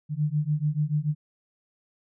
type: beating tone pair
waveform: sine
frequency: 146.83 / 153.73 Hz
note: D3 / D#3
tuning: 0 / -21 cents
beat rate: 6.9 Hz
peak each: -26 dBFS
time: 0.09-1.15 s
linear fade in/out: 50 ms
effects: none